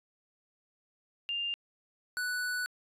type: tone pair in turn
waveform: sine / square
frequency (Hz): 2800 / 1483.2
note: F7 / F#6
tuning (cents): +4 / +4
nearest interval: major seventh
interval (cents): 1100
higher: first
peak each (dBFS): -31 / -32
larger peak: first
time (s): 1.29-1.54 / 2.17-2.66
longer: second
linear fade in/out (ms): 0
effects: resampled to 32000 Hz